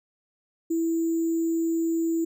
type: tone with sample-and-hold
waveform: sine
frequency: 329.6 Hz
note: E4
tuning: in tune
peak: -22 dBFS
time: 0.7-2.25 s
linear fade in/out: 10 ms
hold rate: 7350 Hz
effects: none